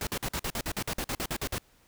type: noise bursts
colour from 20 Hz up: pink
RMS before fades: -32 dBFS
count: 15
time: 0.01-1.582 s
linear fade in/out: 2 ms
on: 60 ms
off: 48 ms
effects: pink hiss -63 dBFS RMS until 1.87 s